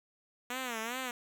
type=tone with vibrato; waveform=5% pulse; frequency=240 Hz; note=B3; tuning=49 cents flat; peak=-24 dBFS; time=0.5-1.11 s; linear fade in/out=2 ms; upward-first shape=sine; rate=2.5 Hz; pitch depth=150 cents each way; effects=none